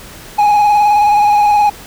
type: tone with vibrato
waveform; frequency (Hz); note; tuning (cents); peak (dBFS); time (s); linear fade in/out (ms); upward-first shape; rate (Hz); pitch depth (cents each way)
triangle; 830.6; G#5; 0; -5; 0.38-1.7; 10; square; 19; 25
effects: pink hiss -34 dBFS RMS until 1.86 s